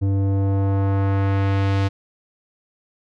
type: tone with low-pass filter sweep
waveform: square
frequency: 98 Hz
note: G2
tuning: in tune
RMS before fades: -19 dBFS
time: 0.01-1.89 s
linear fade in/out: 20 ms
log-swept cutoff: 330 to 4400 Hz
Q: 0.84
effects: none